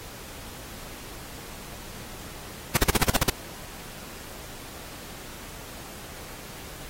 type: noise bursts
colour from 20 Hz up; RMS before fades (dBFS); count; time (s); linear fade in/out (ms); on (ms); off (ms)
pink; -19; 9; 2.75-3.3; 5; 22; 44
effects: pink hiss -42 dBFS RMS until 6.89 s + AAC 48 kbps